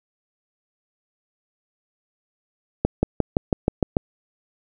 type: accelerating click train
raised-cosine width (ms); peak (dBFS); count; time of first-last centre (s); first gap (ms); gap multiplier
2; -4; 8; 2.85-3.968; 180; 0.96
effects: none